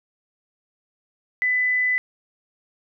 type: tone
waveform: sine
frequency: 2000 Hz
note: B6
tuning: 21 cents sharp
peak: -18 dBFS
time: 1.42-1.98 s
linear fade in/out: 0 ms
effects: none